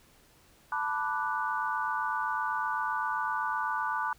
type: chord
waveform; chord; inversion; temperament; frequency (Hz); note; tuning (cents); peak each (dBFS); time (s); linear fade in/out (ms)
sine; B minor seventh; third; equal; 880 / 987.8 / 1174.7 / 1480; A5 / B5 / D6 / F#6; 0 / 0 / 0 / 0; -34; 0.72-4.13; 2
effects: pink hiss -61 dBFS RMS until 4.18 s